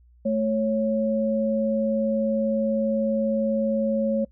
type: tone pair together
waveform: sine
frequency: 218.8 / 551.3 Hz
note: A3 / C#5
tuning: -9 / -10 cents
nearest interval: octave + major third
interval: 1599 cents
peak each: -23 dBFS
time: 0.25-4.25 s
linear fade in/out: 10 ms
effects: noise-tail reverb RT60 0.1 s tail -23 dB re dry + added 60 Hz sine -52 dBFS peak until 4.31 s